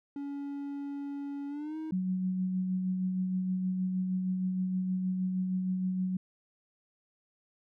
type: tone with pitch glide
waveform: triangle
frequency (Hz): 282.4 to 315.2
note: C#4 to D#4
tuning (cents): +32 to +23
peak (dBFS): -33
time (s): 0.16-1.91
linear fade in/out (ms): 2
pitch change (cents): +191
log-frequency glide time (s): 1.48-1.77
type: tone with tremolo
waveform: sine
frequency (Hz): 185.3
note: F#3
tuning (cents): +3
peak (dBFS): -27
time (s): 1.92-6.17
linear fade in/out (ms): 5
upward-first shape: sine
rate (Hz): 6.4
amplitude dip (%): 30
effects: none